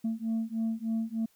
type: beating tone pair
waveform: sine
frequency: 223.1 / 226.4 Hz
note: A3 / A3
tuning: +24 / +50 cents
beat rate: 3.3 Hz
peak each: -30 dBFS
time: 0.04-1.26 s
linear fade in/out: 10 ms
effects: tanh soft clip ceiling -25 dBFS + white hiss -67 dBFS RMS until 1.35 s